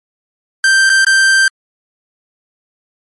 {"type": "tone with dropouts", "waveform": "45% pulse", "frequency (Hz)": 1568, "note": "G6", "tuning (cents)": 0, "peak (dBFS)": -7, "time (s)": [0.64, 1.48], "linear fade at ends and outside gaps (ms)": 2, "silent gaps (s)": [[0.894, 0.899], [1.047, 1.067]], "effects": ["MP3 48 kbps"]}